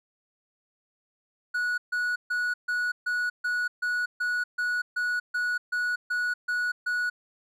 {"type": "tone bursts", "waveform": "triangle", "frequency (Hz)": 1465, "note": "F#6", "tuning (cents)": -18, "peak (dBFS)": -23, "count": 15, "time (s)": [1.54, 7.1], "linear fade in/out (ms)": 10, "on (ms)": 240, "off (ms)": 140, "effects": []}